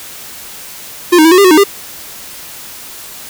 square tone with pitch steps, 352.2 / 311.5 / 326.2 / 365 / 401 / 367.2 / 309.1 / 400.5 Hz, F4 / D#4 / E4 / F#4 / G4 / F#4 / D#4 / G4, +15 / +2 / -18 / -24 / +39 / -13 / -11 / +37 cents, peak -4 dBFS, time 1.12-1.64 s, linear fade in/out 10 ms, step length 65 ms, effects white hiss -30 dBFS RMS until 3.29 s

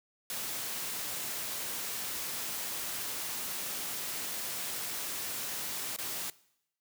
white noise with dropouts, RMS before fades -37 dBFS, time 0.3-6.3 s, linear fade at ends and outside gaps 1 ms, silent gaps 5.963-5.986 s, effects noise-tail reverb RT60 0.8 s tail -21 dB re dry + high-pass 100 Hz 12 dB/octave

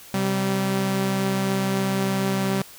sawtooth tone pair together, 130.2 / 193.31 Hz, C3 / G3, -8 / -24 cents, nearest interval perfect fifth, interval 684 cents, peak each -24 / -18 dBFS, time 0.14-2.62 s, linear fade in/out 2 ms, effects white hiss -45 dBFS RMS until 2.78 s

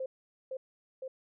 sine tone with echo, 523.3 Hz, C5, in tune, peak -33 dBFS, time 0-0.06 s, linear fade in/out 5 ms, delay 510 ms, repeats 2, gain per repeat -2 dB, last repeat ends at 1.08 s, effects none

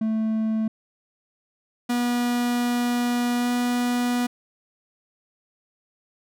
triangle tone, 220 Hz, A3, in tune, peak -19 dBFS, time 0.01-0.68 s, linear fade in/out 5 ms
45% pulse tone with pitch glide, 242.3 to 244.1 Hz, B3 to B3, -33 to -20 cents, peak -21 dBFS, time 1.89-4.27 s, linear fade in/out 10 ms, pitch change +13 cents, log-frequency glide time 3.37-3.49 s
effects none

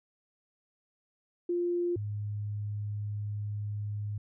sine tone pair in turn, 349.5 / 103.91 Hz, F4 / G#2, +1 / +1 cents, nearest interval octave + major sixth, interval 2100 cents, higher first, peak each -27 / -32 dBFS, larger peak first, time 1.49-1.96 / 1.96-4.18 s, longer second, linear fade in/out 5 ms, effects none

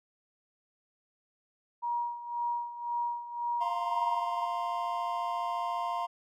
sine tone with tremolo, 952 Hz, A#5, 36 cents sharp, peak -28 dBFS, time 1.82-4.47 s, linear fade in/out 20 ms, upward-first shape sine, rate 1.9 Hz, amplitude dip 75%
triangle chord, F suspended fourth, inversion none, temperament equal, 698.5 / 932.3 / 1046.5 Hz, F5 / Bb5 / C6, 0 / 0 / 0 cents, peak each -33 dBFS, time 3.6-6.07 s, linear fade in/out 20 ms
effects none

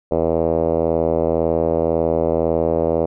5% pulse tone with low-pass filter, 81.9 Hz, E2, 11 cents flat, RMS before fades -18 dBFS, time 0.11-3.06 s, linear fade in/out 10 ms, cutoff 540 Hz, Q 2.8, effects none

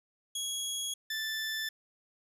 20% pulse tone pair in turn, 3322 / 1759.8 Hz, G#7 / A6, 0 / 0 cents, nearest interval major seventh, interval 1100 cents, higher first, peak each -28 dBFS, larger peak neither, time 0.35-0.94 / 1.1-1.69 s, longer neither, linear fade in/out 5 ms, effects resampled to 32000 Hz + 11-bit

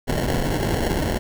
pink noise with sample-and-hold, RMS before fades -22 dBFS, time 0.07-1.19 s, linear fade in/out 20 ms, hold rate 1225 Hz, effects none

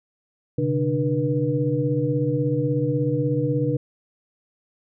sine tone cluster, 128.5 / 144.9 / 298.9 / 482.7 Hz, C3 / D3 / D4 / B4, -31 / -23 / +31 / -40 cents, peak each -25 dBFS, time 0.58-3.77 s, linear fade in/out 5 ms, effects none

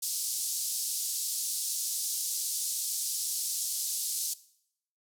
white band-pass noise, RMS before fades -33 dBFS, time 0.02-4.34 s, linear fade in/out 10 ms, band 4600 to 12000 Hz, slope 24 dB/octave, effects noise-tail reverb RT60 0.7 s tail -18 dB re dry

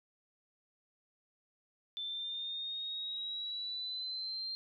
sine exponential sweep, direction up, 3528 to 4186 Hz, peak -37 dBFS, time 1.97-4.55 s, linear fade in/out 0 ms, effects none

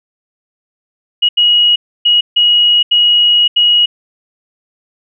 sine tone bursts at uneven times, 2900 Hz, F#7, 35 cents flat, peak -6 dBFS, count 6, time 1.22-1.29 / 1.37-1.76 / 2.05-2.21 / 2.36-2.83 / 2.91-3.48 / 3.56-3.86 s, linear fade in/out 10 ms, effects none

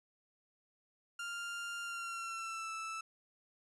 30% pulse tone with pitch glide, 1396.9 to 1318.5 Hz, F6 to E6, 0 to 0 cents, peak -37 dBFS, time 1.19-3.01 s, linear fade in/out 5 ms, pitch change -100 cents, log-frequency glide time 1.82-2.72 s, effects resampled to 24000 Hz

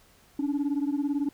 sine beating tone pair, 280 / 298 Hz, C#4 / D4, +18 / +25 cents, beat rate 18 Hz, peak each -25 / -27 dBFS, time 0.39-1.29 s, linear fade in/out 5 ms, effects tanh soft clip ceiling -22 dBFS + pink hiss -59 dBFS RMS until 1.33 s

